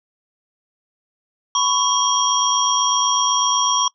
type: tone cluster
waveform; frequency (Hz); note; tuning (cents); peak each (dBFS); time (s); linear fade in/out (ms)
sine; 1006 / 1114 / 3248 / 5670; B5 / C#6 / G#7 / F8; +32 / +8 / -39 / +25; -21; 1.55-3.88; 2
effects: noise-tail reverb RT60 0.1 s tail -24 dB re dry